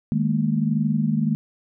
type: chord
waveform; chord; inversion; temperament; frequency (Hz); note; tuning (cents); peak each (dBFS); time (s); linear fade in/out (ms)
sine; D# suspended fourth; none; equal with one note detuned; 155.56 / 207.7 / 229.3; D#3 / G#3 / A#3; 0 / 0 / -28; -23; 0.12-1.35; 0
effects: none